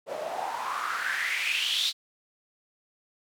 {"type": "noise with band-pass filter sweep", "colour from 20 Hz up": "white", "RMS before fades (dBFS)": -30, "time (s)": [0.06, 1.93], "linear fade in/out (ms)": 50, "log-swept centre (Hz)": [530, 4000], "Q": 6, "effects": []}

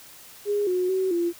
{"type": "tone with pitch steps", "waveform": "sine", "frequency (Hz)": [411.1, 363.8, 377.2, 343.8], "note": ["G#4", "F#4", "F#4", "F4"], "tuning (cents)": [-18, -29, 33, -27], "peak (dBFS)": -21, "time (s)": [0.45, 1.33], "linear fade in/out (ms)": 50, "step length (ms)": 220, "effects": ["white hiss -47 dBFS RMS until 1.39 s"]}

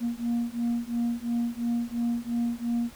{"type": "beating tone pair", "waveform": "sine", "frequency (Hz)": [234.7, 237.6], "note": ["A#3", "A#3"], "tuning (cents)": [12, 33], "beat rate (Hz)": 2.9, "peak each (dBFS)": -27, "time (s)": [0, 2.91], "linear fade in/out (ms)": 50, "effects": ["tanh soft clip ceiling -22 dBFS", "pink hiss -50 dBFS RMS until 2.95 s"]}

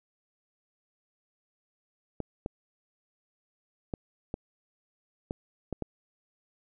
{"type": "clicks", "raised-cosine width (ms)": 2, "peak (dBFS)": -19, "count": 7, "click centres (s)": [2.203, 2.461, 3.938, 4.341, 5.309, 5.727, 5.823], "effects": []}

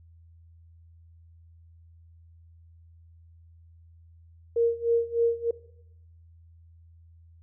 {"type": "tone with tremolo", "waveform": "sine", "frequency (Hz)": 466.2, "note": "A#4", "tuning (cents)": 0, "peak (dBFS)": -18, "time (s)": [4.56, 5.51], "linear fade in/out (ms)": 5, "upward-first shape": "sine", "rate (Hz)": 3.3, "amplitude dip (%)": 95, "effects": ["noise-tail reverb RT60 0.8 s tail -19 dB re dry", "added 83 Hz sine -51 dBFS peak until 7.42 s"]}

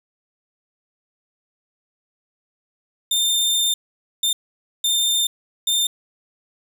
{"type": "tone bursts at uneven times", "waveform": "sawtooth", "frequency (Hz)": 3608, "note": "A7", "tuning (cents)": 43, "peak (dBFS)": -14, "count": 4, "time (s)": [[3.11, 3.74], [4.23, 4.33], [4.84, 5.27], [5.67, 5.87]], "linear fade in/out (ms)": 5, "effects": []}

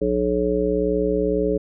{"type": "harmonic tone", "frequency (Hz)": 61, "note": "B1", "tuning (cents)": -21, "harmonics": [1, 3, 5, 7, 9], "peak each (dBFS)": [-29, -27, -25, -21, -25], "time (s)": [0.01, 1.58], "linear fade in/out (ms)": 10, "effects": []}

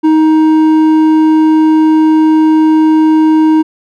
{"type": "tone with hard clipping", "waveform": "sine", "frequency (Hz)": 313.8, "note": "D#4", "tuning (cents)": 15, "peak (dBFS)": -6, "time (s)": [0.03, 3.63], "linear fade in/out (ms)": 20, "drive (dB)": 6, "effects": []}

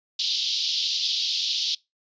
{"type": "band-pass noise", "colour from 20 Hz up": "pink", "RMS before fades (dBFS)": -26, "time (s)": [0.19, 1.75], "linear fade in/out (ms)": 5, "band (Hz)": [3200, 5200], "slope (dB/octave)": 48, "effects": ["noise-tail reverb RT60 0.2 s tail -23 dB re dry", "resampled to 16000 Hz"]}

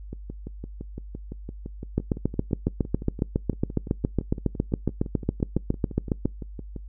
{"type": "two click trains", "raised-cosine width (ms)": 3, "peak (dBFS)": [-22, -9], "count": [40, 32], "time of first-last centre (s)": [[0.13, 6.763], [1.98, 6.256]], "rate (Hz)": [5.88, 7.25], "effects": ["noise-tail reverb RT60 0.2 s tail -26 dB re dry", "added 50 Hz sine -37 dBFS peak until 6.88 s"]}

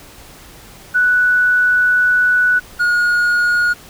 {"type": "tone pair in turn", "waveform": ["sine", "triangle"], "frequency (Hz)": [1480, 1440.4], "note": ["F#6", "F#6"], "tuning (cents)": [0, -47], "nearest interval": "unison", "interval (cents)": 47, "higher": "first", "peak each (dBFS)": -10, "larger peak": "neither", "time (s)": [[0.94, 2.6], [2.79, 3.74]], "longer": "first", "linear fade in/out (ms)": 20, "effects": ["pink hiss -40 dBFS RMS until 3.89 s"]}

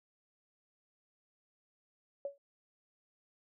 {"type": "tone with exponential decay", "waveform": "sine", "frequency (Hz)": 562, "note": "C#5", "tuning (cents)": 24, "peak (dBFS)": -32, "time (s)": [2.25, 2.38], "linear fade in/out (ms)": 2, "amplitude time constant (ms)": 28, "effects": []}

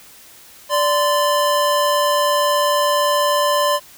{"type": "tone pair together", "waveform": "square", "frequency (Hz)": [585, 1033.6], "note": ["D5", "C6"], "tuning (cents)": [-7, -21], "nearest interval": "minor seventh", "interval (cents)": 986, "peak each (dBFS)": -18, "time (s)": [0.69, 3.8], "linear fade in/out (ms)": 50, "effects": ["white hiss -44 dBFS RMS until 3.97 s"]}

